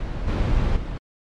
brown noise with level steps, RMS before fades -27 / -20 / -28 dBFS, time 0-0.98 s, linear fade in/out 5 ms, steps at 0.27 / 0.76 s, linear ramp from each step 10 ms, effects low-pass 4000 Hz 12 dB/octave + MP3 64 kbps

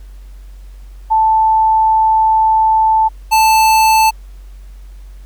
sine / square tone pair in turn, 880 / 880 Hz, A5 / A5, 0 / 0 cents, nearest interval unison, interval 0 cents, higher neither, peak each -8 dBFS, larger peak neither, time 1.1-3.09 / 3.31-4.11 s, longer first, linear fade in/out 20 ms, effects added 47 Hz sine -31 dBFS peak until 5.25 s + pink hiss -52 dBFS RMS until 5.25 s

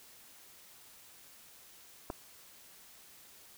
clicks, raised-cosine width 1 ms, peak -23 / -29 dBFS, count 2, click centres 2.101 / 2.104 s, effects white hiss -57 dBFS RMS until 3.57 s

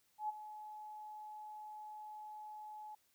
sine tone with ADSR envelope, 851 Hz, G#5, 42 cents sharp, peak -34 dBFS, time 0.18-2.95 s, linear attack 110 ms, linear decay 20 ms, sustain -13 dB, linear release 5 ms, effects white hiss -75 dBFS RMS until 3.14 s

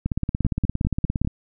two click trains, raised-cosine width 5 ms, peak -10 / -10 dBFS, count 22 / 5, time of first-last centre 0.06-1.274 / 0.45-1.248 s, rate 17.3 / 5.01 Hz, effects none

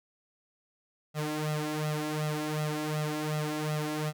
sawtooth tone with flanger, 152.3 Hz, D#3, 37 cents flat, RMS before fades -32 dBFS, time 1.14-4.13 s, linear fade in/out 50 ms, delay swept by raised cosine 1.5 to 3 ms, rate 2.7 Hz, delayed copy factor +0.85, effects none

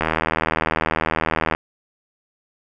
click train, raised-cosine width 0.5 ms, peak -4 dBFS, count 124, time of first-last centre 0.01-1.549 s, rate 79.9 Hz, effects none

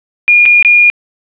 sine tone with dropouts, 2426 Hz, D#7, 44 cents flat, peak -3 dBFS, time 0.28-0.9 s, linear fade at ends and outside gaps 0 ms, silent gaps 0.455-0.46 / 0.626-0.649 s, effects resampled to 8000 Hz + 7-bit

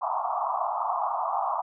pink band-pass noise, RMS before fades -28 dBFS, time 0.01-1.62 s, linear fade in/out 20 ms, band 670 to 1200 Hz, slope 96 dB/octave, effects none

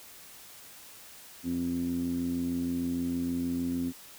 10% pulse tone with low-pass filter, 86.5 Hz, F2, 16 cents flat, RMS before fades -31 dBFS, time 1.43-3.93 s, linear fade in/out 50 ms, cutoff 260 Hz, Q 6.4, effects white hiss -50 dBFS RMS until 4.18 s

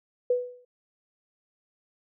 sine tone with exponential decay, 493.9 Hz, B4, in tune, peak -18 dBFS, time 0.3-0.65 s, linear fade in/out 5 ms, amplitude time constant 76 ms, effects none

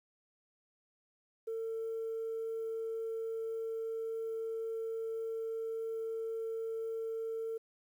sine tone, 450.3 Hz, A4, 40 cents sharp, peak -34 dBFS, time 1.47-7.58 s, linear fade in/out 10 ms, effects tanh soft clip ceiling -32 dBFS + 11-bit

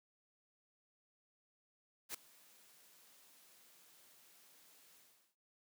white noise with ADSR envelope, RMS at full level -41 dBFS, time 2.09-5.36 s, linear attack 54 ms, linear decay 3 ms, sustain -24 dB, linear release 390 ms, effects high-pass 150 Hz 12 dB/octave

